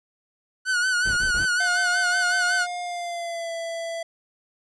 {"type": "tone with vibrato", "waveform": "45% pulse", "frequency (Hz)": 1480, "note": "F#6", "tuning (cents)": 0, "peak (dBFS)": -20, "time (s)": [0.65, 2.67], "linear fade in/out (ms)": 50, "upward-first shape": "sine", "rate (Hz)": 5.4, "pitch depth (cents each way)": 60}
{"type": "noise bursts", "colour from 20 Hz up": "brown", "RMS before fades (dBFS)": -33, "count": 3, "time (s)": [1.05, 1.458], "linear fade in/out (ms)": 10, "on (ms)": 120, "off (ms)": 24}
{"type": "tone with pitch glide", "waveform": "square", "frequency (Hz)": [710, 666.3], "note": ["F5", "E5"], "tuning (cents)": [28, 18], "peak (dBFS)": -29, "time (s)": [1.6, 4.03], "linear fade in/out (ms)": 5, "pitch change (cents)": -110, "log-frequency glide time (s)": [2.82, 3.52]}
{"effects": ["resampled to 22050 Hz"]}